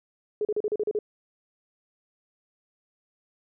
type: tone bursts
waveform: sine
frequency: 422.2 Hz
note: G#4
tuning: 29 cents sharp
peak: -23 dBFS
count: 8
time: 0.41-0.989 s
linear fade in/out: 2 ms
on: 40 ms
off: 37 ms
effects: none